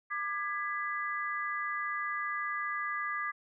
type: chord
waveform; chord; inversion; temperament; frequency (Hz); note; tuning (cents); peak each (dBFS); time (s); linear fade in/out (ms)
sine; G# diminished; second; just; 1196.1 / 1661.2 / 1993.5; D6 / G#6 / B6; +31 / 0 / +16; -35 / -37 / -38; 0.1-3.32; 20
effects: none